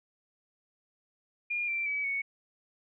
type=tone with pitch steps; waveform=sine; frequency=2418 / 2351 / 2285 / 2221 Hz; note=D7 / D7 / D7 / C#7; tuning=+50 / +1 / -48 / +3 cents; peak=-29 dBFS; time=1.5-2.22 s; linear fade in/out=10 ms; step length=180 ms; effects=none